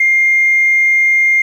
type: tone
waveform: sine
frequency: 2115 Hz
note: C7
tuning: 18 cents sharp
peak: -7 dBFS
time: 0-1.42 s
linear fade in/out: 5 ms
effects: tanh soft clip ceiling -3 dBFS + 7-bit